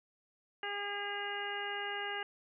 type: harmonic tone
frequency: 406.4 Hz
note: G#4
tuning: 38 cents flat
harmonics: 1 / 2 / 3 / 4 / 5 / 6 / 7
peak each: -44 / -42 / -47 / -41 / -44 / -54 / -43 dBFS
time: 0.63-2.23 s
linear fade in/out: 2 ms
effects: none